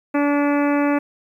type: harmonic tone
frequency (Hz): 288.3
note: D4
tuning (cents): -32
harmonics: 1 / 2 / 3 / 4 / 5 / 6 / 7 / 8 / 9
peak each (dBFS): -17 / -23 / -27 / -29 / -31 / -33 / -34 / -35 / -36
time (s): 0.14-0.99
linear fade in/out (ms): 10
effects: 9-bit